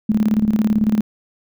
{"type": "tone with tremolo", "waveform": "sine", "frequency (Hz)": 214.6, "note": "A3", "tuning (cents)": -43, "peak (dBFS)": -11, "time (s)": [0.09, 1.01], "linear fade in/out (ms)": 5, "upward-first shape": "square", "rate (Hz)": 18, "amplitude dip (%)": 70, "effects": []}